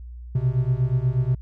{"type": "beating tone pair", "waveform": "triangle", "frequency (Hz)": [123.3, 131.6], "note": ["B2", "C3"], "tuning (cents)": [-2, 10], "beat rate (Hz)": 8.3, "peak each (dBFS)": -20, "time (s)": [0.35, 1.35], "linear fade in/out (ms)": 5, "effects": ["added 60 Hz sine -35 dBFS peak until 1.41 s"]}